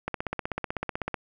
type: click train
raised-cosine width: 0.5 ms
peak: -14 dBFS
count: 18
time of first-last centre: 0.08-1.143 s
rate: 16 Hz
effects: none